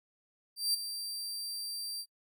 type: tone with ADSR envelope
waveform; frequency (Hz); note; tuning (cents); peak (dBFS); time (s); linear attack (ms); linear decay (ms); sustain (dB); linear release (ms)
sawtooth; 4699; D8; 0; -23; 0.56-2.06; 180; 12; -11; 61
effects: noise-tail reverb RT60 0.1 s tail -24 dB re dry